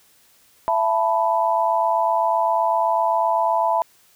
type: chord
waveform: sine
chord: E suspended fourth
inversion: none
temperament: equal with one note detuned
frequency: 669.2 / 880 / 987.8 Hz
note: E5 / A5 / B5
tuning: +26 / 0 / 0 cents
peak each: -21 dBFS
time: 0.68-3.82 s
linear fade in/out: 0 ms
effects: white hiss -56 dBFS RMS until 4.15 s